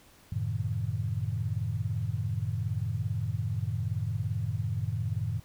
sine chord, F# diminished seventh, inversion none, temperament equal, 92.5 / 110 / 130.81 / 155.56 Hz, F#2 / A2 / C3 / Eb3, 0 / 0 / 0 / 0 cents, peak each -34 / -31 / -37 / -37 dBFS, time 0.32-5.4 s, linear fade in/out 5 ms, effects pink hiss -58 dBFS RMS until 5.44 s

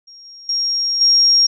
sine tone with level steps, 5580 Hz, F8, 2 cents flat, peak -38 / -36 / -16 / -9 dBFS, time 0.07-1.47 s, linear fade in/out 10 ms, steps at 0.25 / 0.49 / 1.01 s, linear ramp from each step 2 ms, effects none

